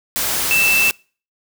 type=tone in noise; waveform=sine; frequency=2653 Hz; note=E7; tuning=10 cents sharp; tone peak=-13 dBFS; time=0.51-0.9 s; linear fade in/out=0 ms; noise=white; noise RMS=-20 dBFS; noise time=0.16-0.91 s; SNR=+4 dB; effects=noise-tail reverb RT60 0.4 s tail -26 dB re dry